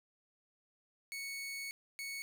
sawtooth tone bursts at uneven times, 2217 Hz, C#7, in tune, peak -37 dBFS, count 2, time 1.12-1.71 / 1.99-2.22 s, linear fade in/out 0 ms, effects none

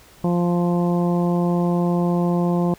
harmonic tone, 174.61 Hz, F3, in tune, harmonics 1 / 2 / 3 / 4 / 5 / 6, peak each -18 / -24 / -28 / -30 / -32 / -34 dBFS, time 0.24-2.74 s, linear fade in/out 2 ms, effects pink hiss -49 dBFS RMS until 2.78 s

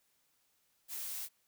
blue noise, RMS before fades -41 dBFS, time 0.88-1.29 s, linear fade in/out 50 ms, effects white hiss -75 dBFS RMS until 1.47 s

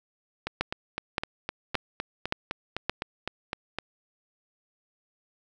two click trains, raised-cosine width 0.3 ms, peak -9 / -14 dBFS, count 5 / 14, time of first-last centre 0.61-2.896 / 0.47-3.786 s, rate 1.75 / 3.92 Hz, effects none

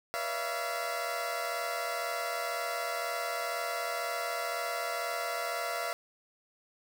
20% pulse tone cluster, 484.4 / 567 / 641 / 683 Hz, B4 / C#5 / E5 / F5, -34 / +39 / -49 / -39 cents, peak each -37 / -35 / -37 / -29 dBFS, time 0.14-5.93 s, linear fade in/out 0 ms, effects none

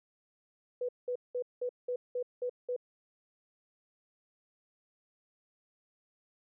sine tone bursts, 493.9 Hz, B4, in tune, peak -31 dBFS, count 8, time 0.81-2.764 s, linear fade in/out 5 ms, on 78 ms, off 190 ms, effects none

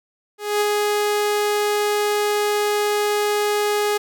sawtooth tone with ADSR envelope, 415.8 Hz, G#4, 2 cents sharp, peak -12 dBFS, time 0.38-3.98 s, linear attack 230 ms, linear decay 20 ms, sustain -2 dB, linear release 11 ms, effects none

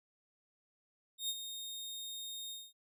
sawtooth tone with ADSR envelope, 3700 Hz, A#7, 14 cents flat, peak -30 dBFS, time 1.18-2.73 s, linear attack 110 ms, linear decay 47 ms, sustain -9 dB, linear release 220 ms, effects none

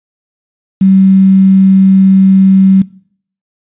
sine tone with quantisation, 191.6 Hz, G3, 39 cents flat, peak -3 dBFS, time 0.81-2.82 s, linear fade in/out 5 ms, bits 5, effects noise-tail reverb RT60 0.6 s tail -21 dB re dry + resampled to 8000 Hz

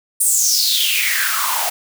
white noise with high-pass filter sweep, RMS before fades -17 dBFS, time 0.2-1.7 s, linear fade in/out 10 ms, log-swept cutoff 9500 to 700 Hz, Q 6.9, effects none

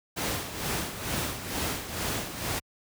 pink noise with tremolo, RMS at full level -29 dBFS, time 0.16-2.6 s, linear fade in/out 20 ms, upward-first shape sine, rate 2.2 Hz, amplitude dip 65%, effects high-pass 60 Hz 12 dB/octave

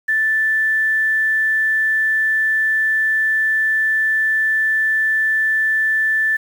sine tone with quantisation, 1760 Hz, A6, in tune, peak -14 dBFS, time 0.08-6.37 s, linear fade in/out 10 ms, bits 7, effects none

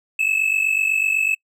triangle tone pair together, 2574 / 2622 Hz, E7 / E7, -42 / -10 cents, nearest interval unison, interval 32 cents, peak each -20 / -17 dBFS, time 0.19-1.35 s, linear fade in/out 5 ms, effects noise-tail reverb RT60 0.1 s tail -26 dB re dry

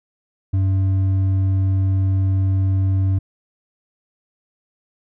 sine tone with hard clipping, 95.7 Hz, G2, 41 cents flat, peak -16 dBFS, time 0.53-3.19 s, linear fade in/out 10 ms, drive 4 dB, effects none

